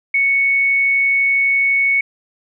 sine tone, 2217 Hz, C#7, in tune, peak -12 dBFS, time 0.14-2.01 s, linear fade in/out 5 ms, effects none

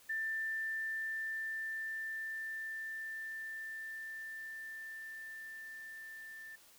sine tone with level ramp, 1780 Hz, A6, 20 cents sharp, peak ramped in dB -34 to -47 dBFS, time 0.09-6.56 s, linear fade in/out 10 ms, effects white hiss -62 dBFS RMS until 6.78 s

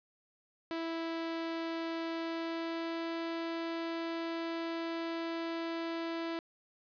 sawtooth tone with pitch glide, 329.6 to 331.7 Hz, E4 to E4, 0 to +11 cents, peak -31 dBFS, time 0.71-6.39 s, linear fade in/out 0 ms, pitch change +11 cents, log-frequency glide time 2.13-3.15 s, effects resampled to 11025 Hz + 11-bit

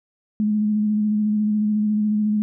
sine tone with vibrato, 211.5 Hz, G#3, 32 cents sharp, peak -17 dBFS, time 0.4-2.42 s, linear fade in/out 0 ms, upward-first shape square, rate 14 Hz, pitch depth 18 cents each way, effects none

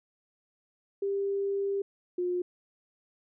sine tone pair in turn, 396.8 / 357.4 Hz, G4 / F4, +21 / +40 cents, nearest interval major second, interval 181 cents, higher first, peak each -27 dBFS, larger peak neither, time 1.02-1.82 / 2.18-2.42 s, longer first, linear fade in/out 5 ms, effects none

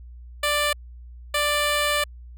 10% pulse tone bursts at uneven times, 589 Hz, D5, 5 cents sharp, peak -12 dBFS, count 2, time 0.43-0.73 / 1.34-2.04 s, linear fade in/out 5 ms, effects added 60 Hz sine -39 dBFS peak until 2.37 s

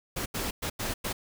pink noise bursts at uneven times, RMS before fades -32 dBFS, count 5, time 0.16-0.26 / 0.34-0.51 / 0.62-0.7 / 0.79-0.94 / 1.04-1.13 s, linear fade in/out 10 ms, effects none

